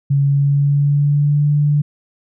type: tone with pitch glide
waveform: sine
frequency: 140 to 146.88 Hz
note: C#3 to D3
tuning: +18 to +1 cents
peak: -11 dBFS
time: 0.1-1.82 s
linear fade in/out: 10 ms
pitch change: +83 cents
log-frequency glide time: 0.22-1.48 s
effects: none